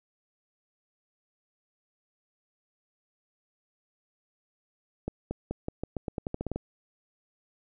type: accelerating click train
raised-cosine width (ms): 2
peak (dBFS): -18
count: 14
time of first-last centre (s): 5.08-6.56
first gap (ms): 230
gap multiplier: 0.87
effects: none